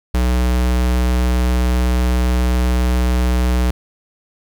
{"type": "tone", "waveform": "square", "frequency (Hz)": 61.74, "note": "B1", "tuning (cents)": 0, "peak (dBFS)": -14, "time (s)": [0.14, 3.71], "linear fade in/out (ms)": 5, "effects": ["8-bit"]}